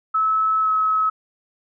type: tone with pitch glide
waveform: sine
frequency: 1299 to 1285.6 Hz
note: E6 to E6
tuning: -26 to -44 cents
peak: -16 dBFS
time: 0.14-1.1 s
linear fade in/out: 10 ms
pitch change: -18 cents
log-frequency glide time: 0.61-0.69 s
effects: none